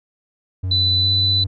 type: tone with pitch glide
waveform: triangle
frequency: 92.5 to 95.93 Hz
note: F#2 to G2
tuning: 0 to -37 cents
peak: -18 dBFS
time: 0.63-1.47 s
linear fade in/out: 10 ms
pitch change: +63 cents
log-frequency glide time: 0.99-1.1 s
type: tone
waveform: sine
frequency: 3992 Hz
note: B7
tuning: 18 cents sharp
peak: -15 dBFS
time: 0.71-1.44 s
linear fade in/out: 5 ms
effects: none